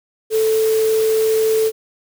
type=tone in noise; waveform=sine; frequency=440.5 Hz; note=A4; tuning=2 cents sharp; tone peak=-13 dBFS; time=0.3-1.72 s; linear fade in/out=50 ms; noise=white; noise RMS=-29 dBFS; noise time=0.3-1.72 s; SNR=+13 dB; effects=none